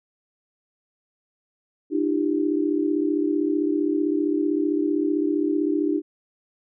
sine tone cluster, 300.8 / 336.3 / 394.4 Hz, D4 / E4 / G4, +42 / +35 / +11 cents, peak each -22 / -25 / -27 dBFS, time 1.9-6.02 s, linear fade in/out 50 ms, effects none

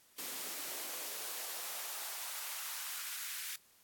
white noise with high-pass filter sweep, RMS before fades -42 dBFS, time 0.18-3.56 s, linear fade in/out 5 ms, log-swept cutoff 250 to 1800 Hz, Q 1.3, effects white hiss -66 dBFS RMS until 3.83 s + AAC 64 kbps

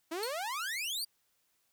sawtooth exponential sweep, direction up, 311.1 to 4840 Hz, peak -31 dBFS, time 0.11-1.05 s, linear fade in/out 10 ms
sawtooth tone with exponential decay, 4337 Hz, C#8, 39 cents flat, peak -30 dBFS, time 0.23-0.39 s, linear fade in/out 1 ms, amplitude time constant 33 ms
effects white hiss -75 dBFS RMS until 1.72 s

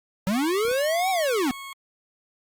square linear two-way sweep, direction up then down, 180 to 778 to 238.4 Hz, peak -22 dBFS, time 0.27-1.51 s, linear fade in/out 0 ms, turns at 1.1 s
20% pulse tone with vibrato, 1100 Hz, C#6, 14 cents flat, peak -31 dBFS, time 0.32-1.73 s, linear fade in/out 2 ms, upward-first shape sine, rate 1.2 Hz, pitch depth 11 cents each way
clicks, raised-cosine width 2 ms, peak -29 dBFS, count 3, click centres 0.652 / 0.683 / 0.714 s
effects Opus 48 kbps

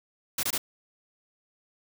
white noise bursts, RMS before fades -28 dBFS, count 3, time 0.38-0.58 s, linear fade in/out 5 ms, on 52 ms, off 22 ms, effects none

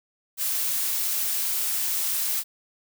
blue noise, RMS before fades -26 dBFS, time 0.37-2.44 s, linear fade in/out 50 ms, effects none

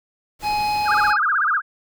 pink noise, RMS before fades -36 dBFS, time 0.39-1.14 s, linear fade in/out 50 ms
harmonic tone, 838 Hz, G#5, 15 cents sharp, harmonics 1 / 3 / 5 / 6, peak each -19 / -29 / -33 / -35 dBFS, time 0.42-1.18 s, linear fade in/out 50 ms
sine tone with vibrato, 1396.9 Hz, F6, in tune, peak -16 dBFS, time 0.85-1.62 s, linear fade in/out 50 ms, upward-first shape sine, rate 16 Hz, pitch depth 280 cents each way
effects none

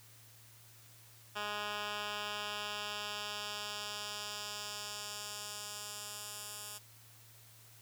10% pulse tone with band-pass filter sweep, 207.7 Hz, G#3, in tune, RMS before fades -42 dBFS, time 1.35-6.79 s, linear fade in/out 20 ms, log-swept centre 2200 to 10000 Hz, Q 0.98, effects added 113 Hz sine -61 dBFS peak until 7.81 s + white hiss -60 dBFS RMS until 7.81 s

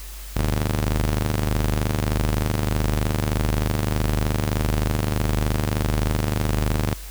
sawtooth ring-modulated tone, 75.9 Hz, D#2, 42 cents flat, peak -13 dBFS, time 0.36-6.94 s, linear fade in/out 5 ms, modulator 26.3 Hz, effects added 48 Hz sine -34 dBFS peak until 7.1 s + white hiss -41 dBFS RMS until 7.1 s

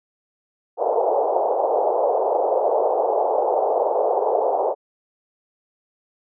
pink band-pass noise, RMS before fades -20 dBFS, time 0.77-4.75 s, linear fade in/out 50 ms, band 430 to 860 Hz, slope 48 dB/octave, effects none

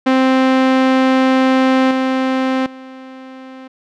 sawtooth tone with level steps, 261.6 Hz, C4, in tune, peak -6 / -10 / -28 dBFS, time 0.06-3.68 s, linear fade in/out 10 ms, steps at 1.91 / 2.66 s, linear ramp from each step 2 ms, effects low-pass 3000 Hz 12 dB/octave

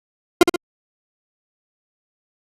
40% pulse tone with echo, 349.2 Hz, F4, in tune, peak -5 dBFS, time 0.41-0.43 s, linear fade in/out 2 ms, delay 65 ms, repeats 2, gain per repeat -6 dB, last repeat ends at 0.56 s, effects low-pass 12000 Hz 12 dB/octave + Opus 48 kbps

